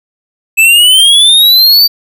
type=exponential sweep; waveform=square; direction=up; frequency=2600 to 4651 Hz; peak=-3 dBFS; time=0.57-1.88 s; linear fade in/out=20 ms; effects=none